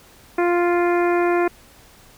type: harmonic tone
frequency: 349.2 Hz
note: F4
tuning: in tune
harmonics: 1 / 2 / 3 / 4 / 5 / 6 / 7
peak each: -17 / -23 / -27 / -29 / -31 / -33 / -34 dBFS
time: 0.38-1.48 s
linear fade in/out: 5 ms
effects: pink hiss -49 dBFS RMS until 2.17 s